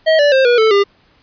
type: tone with pitch steps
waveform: square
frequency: 637 / 580.8 / 529.5 / 482.8 / 440.1 / 401.3 Hz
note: D#5 / D5 / C5 / B4 / A4 / G4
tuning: +41 / -19 / +21 / -39 / 0 / +41 cents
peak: -9 dBFS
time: 0.06-0.84 s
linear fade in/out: 20 ms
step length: 130 ms
effects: pink hiss -53 dBFS RMS until 1.22 s + resampled to 11025 Hz